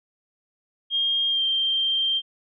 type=tone with pitch glide; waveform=sine; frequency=3225 to 3164 Hz; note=G7 to G7; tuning=+48 to +15 cents; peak=-20 dBFS; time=0.9-2.22 s; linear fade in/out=50 ms; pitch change=-33 cents; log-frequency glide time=1.29-1.42 s; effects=none